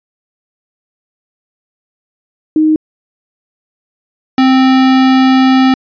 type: tone pair in turn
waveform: sine / square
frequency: 311.1 / 261.6 Hz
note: D#4 / C4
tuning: 0 / 0 cents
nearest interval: minor third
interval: 300 cents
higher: first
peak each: -6 dBFS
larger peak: neither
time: 2.56-2.76 / 4.38-5.74 s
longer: second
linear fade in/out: 2 ms
effects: resampled to 11025 Hz